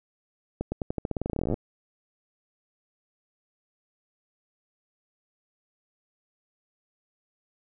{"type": "accelerating click train", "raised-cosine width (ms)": 2, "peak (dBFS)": -15, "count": 24, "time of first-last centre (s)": [0.61, 1.541], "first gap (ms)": 110, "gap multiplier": 0.89, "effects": []}